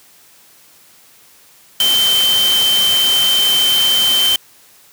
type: tone in noise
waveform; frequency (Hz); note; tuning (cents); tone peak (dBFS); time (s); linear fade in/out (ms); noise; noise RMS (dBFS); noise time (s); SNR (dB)
sine; 3101; G7; -19; -11; 1.8-4.36; 2; white; -20; 1.8-4.36; +6
effects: white hiss -47 dBFS RMS until 4.92 s + high-pass 80 Hz 12 dB/octave